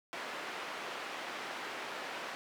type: band-pass noise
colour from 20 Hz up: white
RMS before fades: -42 dBFS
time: 0.13-2.35 s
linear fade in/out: 0 ms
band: 320 to 2100 Hz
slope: 12 dB/octave
effects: none